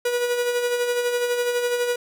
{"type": "tone with tremolo", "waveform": "45% pulse", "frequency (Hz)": 485.7, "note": "B4", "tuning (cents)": -29, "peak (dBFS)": -19, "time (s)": [0.05, 1.96], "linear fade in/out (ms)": 5, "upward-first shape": "sine", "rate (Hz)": 12, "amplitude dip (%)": 45, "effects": []}